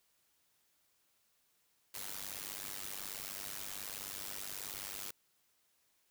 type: noise with amplitude modulation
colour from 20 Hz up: white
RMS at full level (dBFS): -40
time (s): 1.94-5.11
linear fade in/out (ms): 5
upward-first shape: sine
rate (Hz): 98.7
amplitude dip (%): 95
effects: white hiss -75 dBFS RMS until 6.1 s

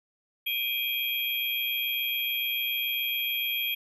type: tone cluster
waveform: sine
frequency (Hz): 2368 / 2495 / 3249 / 11940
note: D7 / D#7 / G#7 / F#9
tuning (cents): +14 / +4 / -39 / +15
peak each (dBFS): -33 / -34 / -30 / -34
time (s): 0.46-3.75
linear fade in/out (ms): 10
effects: none

